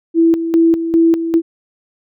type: tone with tremolo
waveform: sine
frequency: 330.7 Hz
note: E4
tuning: 6 cents sharp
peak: -7 dBFS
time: 0.14-1.42 s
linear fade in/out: 50 ms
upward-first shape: square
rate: 2.5 Hz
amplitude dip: 65%
effects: none